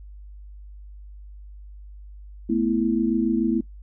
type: chord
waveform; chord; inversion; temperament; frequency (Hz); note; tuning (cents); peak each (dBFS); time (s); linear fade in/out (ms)
sine; A suspended second; none; equal; 220 / 246.9 / 329.6; A3 / B3 / E4; 0 / 0 / 0; -23 / -24 / -23; 2.49-3.61; 10
effects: noise-tail reverb RT60 0.1 s tail -20 dB re dry + added 50 Hz sine -39 dBFS peak until 3.82 s